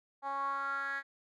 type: tone with band-pass filter sweep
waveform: 10% pulse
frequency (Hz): 276.2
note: C#4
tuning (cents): -6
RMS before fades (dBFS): -36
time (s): 0.22-1.03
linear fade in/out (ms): 50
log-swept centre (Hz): 900 to 1800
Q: 5.9
effects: none